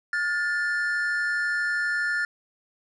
triangle tone pair together, 1427 / 1759.3 Hz, F6 / A6, +37 / -1 cents, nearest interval major third, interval 362 cents, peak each -25 / -24 dBFS, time 0.13-2.25 s, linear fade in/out 2 ms, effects resampled to 24000 Hz

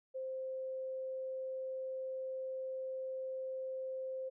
sine tone, 523.3 Hz, C5, in tune, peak -38 dBFS, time 0.14-4.3 s, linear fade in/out 20 ms, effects none

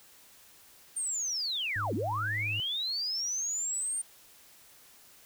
sine linear two-way sweep, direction down then up, 8930 to 184.1 to 8930 Hz, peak -30 dBFS, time 0.96-4.02 s, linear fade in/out 10 ms, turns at 1.94 s
triangle tone with pitch glide, 102.7 to 105.1 Hz, G#2 to G#2, -19 to +21 cents, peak -33 dBFS, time 1.76-2.6 s, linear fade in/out 0 ms, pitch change +40 cents, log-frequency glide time 1.88-2.13 s
effects white hiss -57 dBFS RMS until 5.25 s

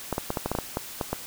clicks, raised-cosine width 1 ms, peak -12 dBFS, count 11, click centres 0.127 / 0.181 / 0.304 / 0.372 / 0.46 / 0.516 / 0.551 / 0.587 / 0.771 / 1.012 / 1.13 s, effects white hiss -40 dBFS RMS until 1.26 s

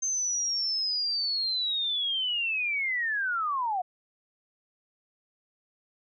sine linear sweep, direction down, 6310 to 703 Hz, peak -26 dBFS, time 0.02-3.82 s, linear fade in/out 10 ms, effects none

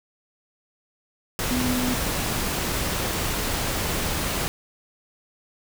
sine tone in noise, 249.8 Hz, B3, 20 cents sharp, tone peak -23 dBFS, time 1.51-1.94 s, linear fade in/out 0 ms, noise pink, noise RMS -26 dBFS, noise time 1.39-4.48 s, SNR 0 dB, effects none

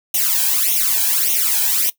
blue noise with flanger, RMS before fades -17 dBFS, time 0.14-1.9 s, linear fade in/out 5 ms, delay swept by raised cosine 0.32 to 1.27 ms, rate 1.7 Hz, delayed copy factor +0.95, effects noise-tail reverb RT60 0.1 s tail -19 dB re dry

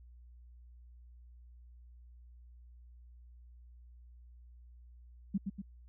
sine tone with echo, 196 Hz, G3, in tune, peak -28 dBFS, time 5.34-5.38 s, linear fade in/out 10 ms, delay 120 ms, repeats 2, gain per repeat -5 dB, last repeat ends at 5.62 s, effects added 60 Hz sine -53 dBFS peak until 5.88 s

